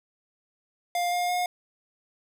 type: tone with pitch steps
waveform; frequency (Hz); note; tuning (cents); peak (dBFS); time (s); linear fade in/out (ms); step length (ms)
square; 703 / 709.9 / 716.9; F5 / F5 / F5; +11 / +28 / +45; -25; 0.95-1.46; 2; 170
effects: none